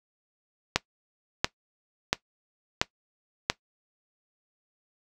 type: click train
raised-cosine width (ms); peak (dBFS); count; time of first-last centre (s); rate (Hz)
0.2; -3; 5; 0.76-3.5; 1.46
effects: noise-tail reverb RT60 0.1 s tail -19 dB re dry